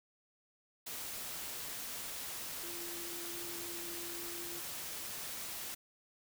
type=tone in noise; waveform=sine; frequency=343.3 Hz; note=F4; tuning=30 cents flat; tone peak=-48 dBFS; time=2.63-4.6 s; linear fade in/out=10 ms; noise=white; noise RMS=-43 dBFS; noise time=0.86-5.75 s; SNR=-8 dB; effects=none